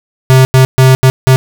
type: tone bursts at uneven times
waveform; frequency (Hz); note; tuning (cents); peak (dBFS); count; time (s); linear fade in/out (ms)
square; 130.81; C3; 0; -3; 5; 0.3-0.45 / 0.54-0.65 / 0.78-0.95 / 1.03-1.1 / 1.27-1.36; 0
effects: none